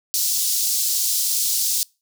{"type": "high-pass noise", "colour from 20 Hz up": "pink", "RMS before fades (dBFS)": -21, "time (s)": [0.14, 1.83], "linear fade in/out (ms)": 0, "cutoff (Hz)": 4700, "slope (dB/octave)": 24, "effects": ["noise-tail reverb RT60 0.3 s tail -26 dB re dry"]}